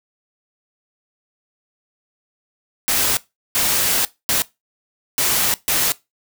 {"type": "noise bursts at uneven times", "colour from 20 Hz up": "white", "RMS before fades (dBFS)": -18, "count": 5, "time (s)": [[2.88, 3.17], [3.55, 4.05], [4.29, 4.42], [5.18, 5.54], [5.68, 5.92]], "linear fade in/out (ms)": 0, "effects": ["noise-tail reverb RT60 0.2 s tail -19 dB re dry"]}